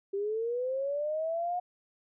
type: linear sweep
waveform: sine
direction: up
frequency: 389.7 to 723 Hz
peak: -29 dBFS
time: 0.13-1.6 s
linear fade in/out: 10 ms
effects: none